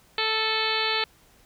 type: harmonic tone with a mistuned harmonic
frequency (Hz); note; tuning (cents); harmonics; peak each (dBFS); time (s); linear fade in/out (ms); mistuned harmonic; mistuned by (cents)
440; A4; 0; 1 / 2 / 3 / 4 / 5 / 6 / 7 / 8 / 9 / 10; -32 / -32 / -32 / -32 / -32 / -32 / -32 / -32 / -32 / -32; 0.18-1.04; 2; 6; -32
effects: pink hiss -58 dBFS RMS until 1.45 s